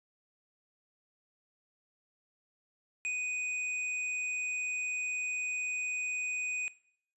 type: tone with tanh clipping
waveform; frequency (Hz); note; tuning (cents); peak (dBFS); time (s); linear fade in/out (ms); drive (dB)
sine; 2489; D#7; 0; -33; 3.05-6.68; 0; 17
effects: noise-tail reverb RT60 0.6 s tail -19 dB re dry + resampled to 24000 Hz